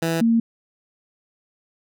15% pulse / sine tone pair in turn, 164.81 / 229.5 Hz, E3 / A#3, 0 / -27 cents, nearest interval tritone, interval 573 cents, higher second, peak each -14 dBFS, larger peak neither, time 0.02-0.21 / 0.21-0.4 s, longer neither, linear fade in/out 5 ms, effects none

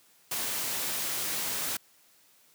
white noise, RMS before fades -32 dBFS, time 0.31-1.77 s, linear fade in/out 5 ms, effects white hiss -62 dBFS RMS until 2.54 s + high-pass 100 Hz 12 dB/octave

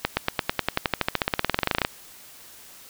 accelerating click train, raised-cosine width 0.3 ms, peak -4 dBFS, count 28, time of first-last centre 0.05-1.849 s, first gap 120 ms, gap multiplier 0.95, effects white hiss -47 dBFS RMS until 2.89 s

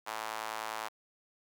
sawtooth tone with high-pass filter, 110 Hz, A2, in tune, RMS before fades -39 dBFS, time 0.06-0.89 s, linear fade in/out 20 ms, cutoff 900 Hz, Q 1.9, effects 10-bit

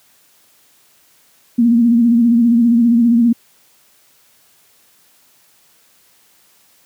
sine tone with vibrato, 234.8 Hz, A#3, 13 cents sharp, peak -8 dBFS, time 1.58-3.33 s, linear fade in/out 10 ms, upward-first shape sine, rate 15 Hz, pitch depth 57 cents each way, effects white hiss -53 dBFS RMS until 6.85 s + high-pass 80 Hz 12 dB/octave

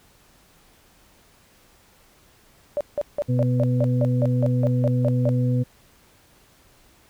sine tone bursts, 584 Hz, D5, 10 cents flat, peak -20 dBFS, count 13, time 2.77-5.291 s, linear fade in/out 0 ms, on 37 ms, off 170 ms
harmonic tone, 124.5 Hz, B2, 14 cents sharp, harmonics 1 / 2 / 4, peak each -19 / -25 / -31 dBFS, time 3.28-5.64 s, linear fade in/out 20 ms
effects pink hiss -56 dBFS RMS until 7.09 s

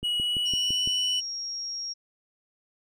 triangle tone with pitch glide, 2914 to 2977 Hz, F#7 to F#7, -27 to +10 cents, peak -23 dBFS, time 0.03-1.21 s, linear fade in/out 20 ms, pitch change +37 cents, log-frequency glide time 0.17-0.83 s
click train, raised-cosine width 3 ms, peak -24 dBFS, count 6, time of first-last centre 0.03-0.875 s, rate 5.92 Hz
sine tone, 5590 Hz, F8, 1 cent sharp, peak -31 dBFS, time 0.45-1.94 s, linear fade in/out 20 ms
effects none

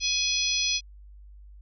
harmonic tone, 839 Hz, G#5, 17 cents sharp, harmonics 3 / 4 / 5 / 6 / 7, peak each -30 / -30 / -30 / -30 / -30 dBFS, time 0-0.81 s, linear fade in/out 50 ms, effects added 50 Hz sine -45 dBFS peak until 1.61 s

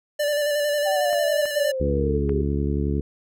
square tone with vibrato, 587.3 Hz, D5, in tune, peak -21 dBFS, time 0.19-1.72 s, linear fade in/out 10 ms, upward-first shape square, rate 11 Hz, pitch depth 23 cents each way
sine exponential sweep, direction down, 784 to 391.3 Hz, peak -24 dBFS, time 0.85-2.43 s, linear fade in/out 20 ms
clicks, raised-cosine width 0.5 ms, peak -23 dBFS, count 3, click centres 1.131 / 1.456 / 2.294 s
harmonic tone, 71.1 Hz, C#2, 45 cents sharp, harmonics 1 / 2 / 3 / 4 / 5 / 6, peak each -24 / -27 / -29 / -30 / -31 / -32 dBFS, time 1.8-3.01 s, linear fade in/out 5 ms
effects none

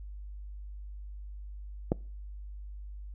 clicks, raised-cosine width 2 ms, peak -12 / -25 dBFS, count 2, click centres 1.919 / 1.925 s, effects noise-tail reverb RT60 0.4 s tail -25 dB re dry + added 50 Hz sine -40 dBFS peak until 3.14 s

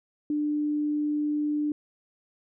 sine tone, 297.5 Hz, D4, 22 cents sharp, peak -24 dBFS, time 0.3-1.72 s, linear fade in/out 2 ms, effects none

